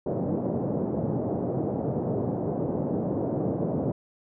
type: band-pass noise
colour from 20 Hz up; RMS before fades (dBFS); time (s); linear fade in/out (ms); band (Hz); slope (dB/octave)
pink; -28; 0.06-3.92; 5; 120 to 630; 24
effects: none